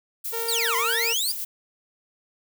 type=noise with tremolo; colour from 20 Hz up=violet; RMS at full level=-30 dBFS; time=0.24-1.45 s; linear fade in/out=10 ms; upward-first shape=sine; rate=7.8 Hz; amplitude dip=30%
type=tone; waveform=sawtooth; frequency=460.4 Hz; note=A#4; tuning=22 cents flat; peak=-25 dBFS; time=0.32-1.14 s; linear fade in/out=20 ms
type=exponential two-way sweep; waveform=25% pulse; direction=down then up; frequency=5010 to 974 to 5010 Hz; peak=-19 dBFS; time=0.48-1.32 s; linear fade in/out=5 ms; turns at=0.76 s
effects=none